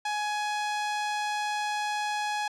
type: tone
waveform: sawtooth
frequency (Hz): 838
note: G#5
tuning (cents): +15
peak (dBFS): -24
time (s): 0.05-2.48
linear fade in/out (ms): 5
effects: low-pass 7000 Hz 12 dB/octave